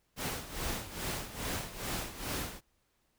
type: noise with tremolo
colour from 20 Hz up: pink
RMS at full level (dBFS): -35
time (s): 0.16-2.61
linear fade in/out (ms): 50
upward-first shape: sine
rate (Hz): 2.4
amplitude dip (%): 75
effects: pink hiss -75 dBFS RMS until 3.18 s